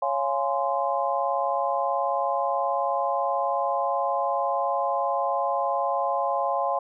sine chord, Db major seventh, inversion none, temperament just, 554.4 / 693 / 831.5 / 1039.4 Hz, Db5 / F5 / Ab5 / C6, 0 / -14 / +2 / -12 cents, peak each -28 dBFS, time 0.02-6.79 s, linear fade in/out 5 ms, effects none

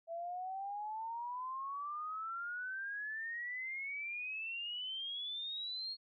sine exponential sweep, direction up, 659.3 to 4317 Hz, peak -39 dBFS, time 0.07-5.97 s, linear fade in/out 50 ms, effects none

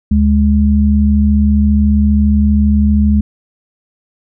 sine tone pair together, 73.8 / 208.7 Hz, D2 / G#3, +9 / +9 cents, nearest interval octave + tritone, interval 1800 cents, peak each -10 dBFS, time 0.11-3.21 s, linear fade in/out 5 ms, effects none

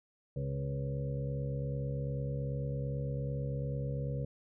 harmonic tone with a mistuned harmonic, 69 Hz, C#2, 7 cents flat, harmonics 1 / 2 / 3 / 4 / 6 / 7 / 8, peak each -43 / -34 / -47 / -49 / -51 / -43 / -46 dBFS, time 0.36-4.25 s, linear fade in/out 5 ms, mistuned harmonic 7, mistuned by +23 cents, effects none

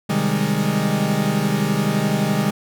40% pulse chord, Ab major seventh, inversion first, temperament equal, 130.81 / 155.56 / 196 / 207.7 Hz, C3 / Eb3 / G3 / Ab3, 0 / 0 / 0 / 0 cents, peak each -26 / -22 / -22 / -21 dBFS, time 0.09-2.51 s, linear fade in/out 10 ms, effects none

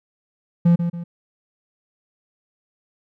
triangle tone with echo, 171.5 Hz, F3, 31 cents flat, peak -9 dBFS, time 0.65-0.76 s, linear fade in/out 10 ms, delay 140 ms, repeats 2, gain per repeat -8 dB, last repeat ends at 1.04 s, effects none

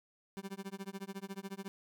30% pulse tone with tremolo, 195.1 Hz, G3, 8 cents flat, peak -36 dBFS, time 0.37-1.68 s, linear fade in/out 0 ms, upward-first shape sine, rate 14 Hz, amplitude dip 100%, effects none

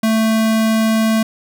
square tone, 221.5 Hz, A3, 12 cents sharp, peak -13 dBFS, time 0.03-1.23 s, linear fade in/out 5 ms, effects none

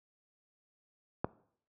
click, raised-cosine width 1 ms, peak -16 dBFS, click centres 1.245 s, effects noise-tail reverb RT60 0.6 s tail -20 dB re dry + high-pass 80 Hz 12 dB/octave

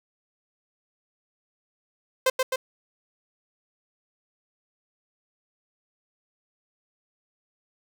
sawtooth tone with echo, 519 Hz, C5, 14 cents flat, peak -14 dBFS, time 2.26-2.3 s, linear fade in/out 5 ms, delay 130 ms, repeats 2, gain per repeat -3 dB, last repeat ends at 2.56 s, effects none

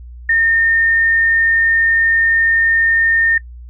sine tone, 1823 Hz, A#6, 39 cents flat, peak -10 dBFS, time 0.29-3.38 s, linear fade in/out 5 ms, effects noise-tail reverb RT60 0.1 s tail -22 dB re dry + added 60 Hz sine -31 dBFS peak until 3.69 s

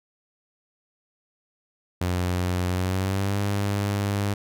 sawtooth tone with pitch glide, 89.9 to 100.91 Hz, F#2 to G#2, -49 to -49 cents, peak -19 dBFS, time 2.01-4.34 s, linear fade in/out 5 ms, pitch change +200 cents, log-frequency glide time 2.67-3.39 s, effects none

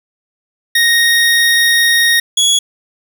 25% pulse tone pair in turn, 1864.7 / 3359 Hz, A#6 / G#7, 0 / +19 cents, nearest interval minor seventh, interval 1019 cents, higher second, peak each -5 dBFS, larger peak neither, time 0.75-2.2 / 2.37-2.59 s, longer first, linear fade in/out 5 ms, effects none

